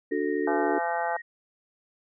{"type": "chord", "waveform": "sine", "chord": "D major", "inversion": "none", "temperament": "just", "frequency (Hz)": [293.7, 367.1, 440.5], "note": ["D4", "F#4", "A4"], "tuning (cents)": [0, -14, 2], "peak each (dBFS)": -29, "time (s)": [0.11, 0.79], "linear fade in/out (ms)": 10}
{"type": "tone with pitch glide", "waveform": "sine", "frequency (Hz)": [1860, 1878.4], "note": ["A#6", "A#6"], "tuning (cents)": [-4, 13], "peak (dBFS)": -37, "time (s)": [0.11, 1.22], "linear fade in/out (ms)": 10, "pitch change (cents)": 17, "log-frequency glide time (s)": [0.68, 1.09]}
{"type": "harmonic tone", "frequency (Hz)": 170, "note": "F3", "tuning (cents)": -46, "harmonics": [3, 4, 5, 6, 7, 8, 9], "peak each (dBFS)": [-35, -30, -29, -43, -38, -43, -35], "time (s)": [0.47, 1.17], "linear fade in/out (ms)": 5}
{"effects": []}